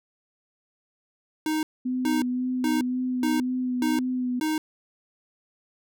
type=tone bursts; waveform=square; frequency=311.1 Hz; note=D#4; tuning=in tune; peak=-24 dBFS; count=6; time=1.46-4.58 s; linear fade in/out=2 ms; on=170 ms; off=420 ms
type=tone with vibrato; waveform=sine; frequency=251.3 Hz; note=B3; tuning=30 cents sharp; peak=-24 dBFS; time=1.85-4.4 s; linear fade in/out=10 ms; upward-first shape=sine; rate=1.9 Hz; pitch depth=22 cents each way
effects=none